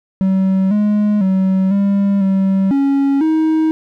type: tone with pitch steps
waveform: triangle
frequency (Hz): 190.6 / 208.9 / 189.7 / 199.1 / 192.7 / 276.8 / 316.3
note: G3 / G#3 / F#3 / G3 / G3 / C#4 / D#4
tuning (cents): -48 / +10 / +43 / +27 / -29 / -2 / +29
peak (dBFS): -9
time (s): 0.21-3.71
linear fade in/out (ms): 0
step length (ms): 500
effects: none